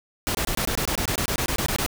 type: noise bursts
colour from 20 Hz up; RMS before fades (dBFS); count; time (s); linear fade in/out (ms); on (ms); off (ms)
pink; -25; 16; 0.27-1.863; 0; 78; 23
effects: none